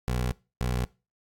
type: tone pair in turn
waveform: 20% pulse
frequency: 61.7 / 61.7 Hz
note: B1 / B1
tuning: -1 / -1 cents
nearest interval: unison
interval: 0 cents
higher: neither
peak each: -21 dBFS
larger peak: neither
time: 0.08-0.32 / 0.61-0.85 s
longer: neither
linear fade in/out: 0 ms
effects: noise-tail reverb RT60 0.3 s tail -22 dB re dry + AAC 64 kbps